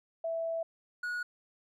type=tone pair in turn; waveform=sine / triangle; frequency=659.3 / 1455.5 Hz; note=E5 / F#6; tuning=0 / -29 cents; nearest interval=octave + major second; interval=1371 cents; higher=second; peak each=-31 / -31 dBFS; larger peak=neither; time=0.24-0.63 / 1.03-1.23 s; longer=first; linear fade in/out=5 ms; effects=none